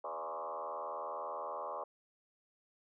sine tone with frequency modulation, 830.6 Hz, G#5, in tune, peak -38 dBFS, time 0.04-1.84 s, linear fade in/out 5 ms, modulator 80 Hz, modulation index 4.3, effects none

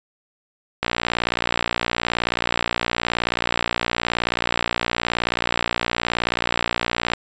click train, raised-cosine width 0.3 ms, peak -3 dBFS, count 373, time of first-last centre 0.83-7.135 s, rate 59 Hz, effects resampled to 16000 Hz

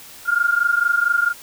sine tone pair together, 1396.9 / 1421.3 Hz, F6 / F6, 0 / +30 cents, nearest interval unison, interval 30 cents, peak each -18 dBFS, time 0.25-1.34 s, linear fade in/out 50 ms, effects white hiss -41 dBFS RMS until 1.42 s

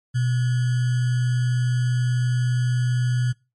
sine tone with sample-and-hold, 123.9 Hz, B2, 6 cents sharp, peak -18 dBFS, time 0.14-3.33 s, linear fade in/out 20 ms, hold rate 1575 Hz, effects noise-tail reverb RT60 0.3 s tail -25 dB re dry + MP3 48 kbps

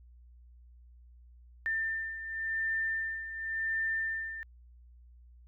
sine beating tone pair, 1792 / 1792.92 Hz, A6 / A6, +31 / +32 cents, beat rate 0.92 Hz, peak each -38 / -32 dBFS, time 1.66-4.43 s, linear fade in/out 0 ms, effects added 60 Hz sine -53 dBFS peak until 5.47 s

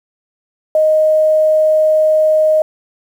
sine tone, 622.3 Hz, D#5, in tune, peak -8 dBFS, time 0.75-2.62 s, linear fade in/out 2 ms, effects 7-bit

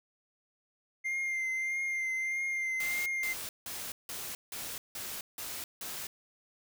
triangle tone with vibrato, 2100 Hz, C7, 6 cents sharp, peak -29 dBFS, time 1.04-3.34 s, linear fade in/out 20 ms, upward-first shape triangle, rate 1.6 Hz, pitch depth 31 cents each way
white noise bursts, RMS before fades -40 dBFS, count 8, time 2.8-6.07 s, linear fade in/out 2 ms, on 260 ms, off 170 ms
effects none

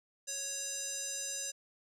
square tone with band-pass filter, 554.4 Hz, C#5, in tune, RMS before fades -39 dBFS, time 0.27-1.52 s, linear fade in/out 20 ms, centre 6900 Hz, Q 4.4, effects none

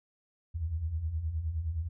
sine beating tone pair, 73.2 / 82.8 Hz, D2 / E2, -5 / +8 cents, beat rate 9.6 Hz, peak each -38 / -31 dBFS, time 0.54-1.89 s, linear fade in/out 20 ms, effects none

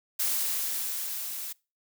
blue noise with level ramp, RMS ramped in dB -27 to -37 dBFS, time 0.19-1.53 s, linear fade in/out 10 ms, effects noise-tail reverb RT60 0.3 s tail -24 dB re dry

